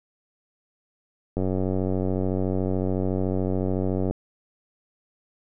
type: click train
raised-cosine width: 2 ms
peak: -13 dBFS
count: 258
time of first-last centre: 1.37-4.11 s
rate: 93.8 Hz
effects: none